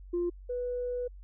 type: tone pair in turn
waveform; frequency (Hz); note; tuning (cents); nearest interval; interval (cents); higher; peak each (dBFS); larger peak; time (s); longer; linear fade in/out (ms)
sine; 349.2 / 492.4; F4 / B4; 0 / -5; tritone; 595; second; -26 / -30; first; 0.13-0.3 / 0.49-1.08; second; 10
effects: tanh soft clip ceiling -24 dBFS + added 47 Hz sine -45 dBFS peak until 1.23 s